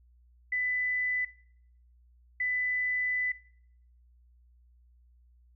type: tone bursts at uneven times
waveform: sine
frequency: 1997 Hz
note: B6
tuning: 19 cents sharp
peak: -27 dBFS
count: 2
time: 0.52-1.25 / 2.4-3.32 s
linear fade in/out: 5 ms
effects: noise-tail reverb RT60 0.7 s tail -21 dB re dry + added 60 Hz sine -58 dBFS peak until 5.55 s